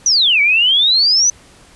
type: exponential two-way sweep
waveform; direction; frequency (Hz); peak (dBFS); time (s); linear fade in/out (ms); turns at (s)
sine; down then up; 6130 to 2240 to 6130; -9; 0.06-1.3; 2; 0.41
effects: pink hiss -45 dBFS RMS until 1.75 s + resampled to 24000 Hz